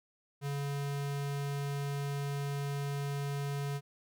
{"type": "tone", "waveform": "square", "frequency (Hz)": 141.5, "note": "C#3", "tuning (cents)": 36, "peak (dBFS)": -34, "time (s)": [0.41, 3.81], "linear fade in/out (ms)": 50, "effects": []}